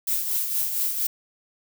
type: noise with tremolo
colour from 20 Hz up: violet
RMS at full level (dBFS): -23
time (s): 0.07-1.07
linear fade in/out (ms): 5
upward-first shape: triangle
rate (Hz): 4.3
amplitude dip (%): 55
effects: none